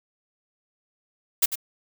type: noise with echo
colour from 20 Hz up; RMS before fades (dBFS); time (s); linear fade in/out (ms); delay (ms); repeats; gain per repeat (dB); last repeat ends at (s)
blue; -18; 1.42-1.46; 10; 97; 1; -10; 1.557
effects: none